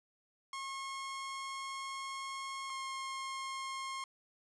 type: tone pair in turn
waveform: sawtooth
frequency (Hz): 1083 / 1071.2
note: C#6 / C6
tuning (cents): -41 / +40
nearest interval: unison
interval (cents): 19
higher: first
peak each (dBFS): -36 / -35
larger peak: second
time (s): 0.53-2.7 / 2.7-4.04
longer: first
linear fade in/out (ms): 2
effects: resampled to 22050 Hz